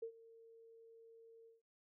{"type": "tone with ADSR envelope", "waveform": "sine", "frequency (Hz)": 455.4, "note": "A#4", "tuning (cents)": -40, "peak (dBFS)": -40, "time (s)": [0.02, 1.62], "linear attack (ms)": 8, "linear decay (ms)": 85, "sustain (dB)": -19, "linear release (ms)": 160, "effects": []}